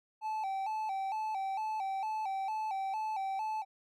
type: tone with vibrato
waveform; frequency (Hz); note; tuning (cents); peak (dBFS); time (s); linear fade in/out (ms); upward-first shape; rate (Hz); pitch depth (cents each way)
triangle; 820; G#5; -22; -31; 0.21-3.65; 50; square; 2.2; 100
effects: none